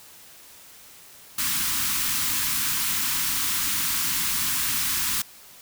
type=band-stop noise; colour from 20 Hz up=white; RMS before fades=-25 dBFS; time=1.38-5.22 s; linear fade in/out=5 ms; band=310 to 940 Hz; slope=48 dB/octave; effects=white hiss -48 dBFS RMS until 5.61 s